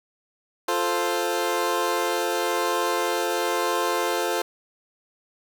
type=chord; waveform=20% pulse; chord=F major; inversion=none; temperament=equal; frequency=349.2 / 440 / 523.3 Hz; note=F4 / A4 / C5; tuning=0 / 0 / 0 cents; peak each=-22 dBFS; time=0.68-4.42 s; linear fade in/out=5 ms; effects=none